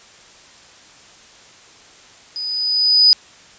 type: tone with level ramp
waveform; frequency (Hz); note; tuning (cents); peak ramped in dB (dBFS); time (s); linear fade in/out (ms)
sine; 4978; D#8; 0; -24 to -6; 2.36-3.13; 0
effects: white hiss -45 dBFS RMS until 3.58 s + resampled to 16000 Hz